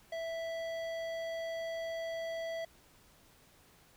sine tone with hard clipping, 659.3 Hz, E5, in tune, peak -38 dBFS, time 0.12-2.65 s, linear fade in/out 5 ms, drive 13 dB, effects pink hiss -63 dBFS RMS until 3.96 s

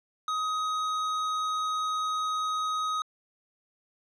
sine tone with hard clipping, 1259 Hz, D#6, 20 cents sharp, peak -29 dBFS, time 0.28-3.02 s, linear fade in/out 2 ms, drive 14 dB, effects low-pass 6000 Hz 12 dB/octave

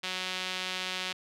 sawtooth tone with band-pass filter, 184.8 Hz, F#3, 2 cents flat, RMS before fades -35 dBFS, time 0.03-1.13 s, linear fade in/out 10 ms, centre 3300 Hz, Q 1.6, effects none

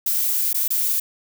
violet noise with dropouts, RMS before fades -21 dBFS, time 0.06-1 s, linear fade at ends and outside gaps 5 ms, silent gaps 0.531-0.544 / 0.68-0.704 s, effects none

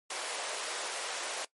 pink high-pass noise, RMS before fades -37 dBFS, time 0.1-1.45 s, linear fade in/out 5 ms, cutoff 480 Hz, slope 24 dB/octave, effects noise-tail reverb RT60 0.1 s tail -19 dB re dry + MP3 48 kbps

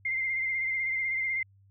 sine tone with vibrato, 2097 Hz, C7, 3 cents sharp, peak -27 dBFS, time 0.05-1.43 s, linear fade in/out 5 ms, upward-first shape sine, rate 16 Hz, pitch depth 33 cents each way, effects added 98 Hz sine -57 dBFS peak until 1.7 s

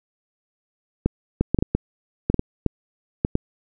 clicks, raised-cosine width 3 ms, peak -5 dBFS, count 12, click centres 1.06 / 1.41 / 1.546 / 1.588 / 1.625 / 1.75 / 2.3 / 2.343 / 2.394 / 2.663 / 3.249 / 3.354 s, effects none

